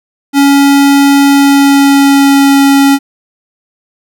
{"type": "tone with pitch glide", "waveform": "square", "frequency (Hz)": [280, 277.1], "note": ["C#4", "C#4"], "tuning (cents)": [18, -1], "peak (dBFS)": -4, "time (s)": [0.33, 2.99], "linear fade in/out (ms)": 50, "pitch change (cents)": -19, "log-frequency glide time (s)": [1.27, 2.63], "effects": []}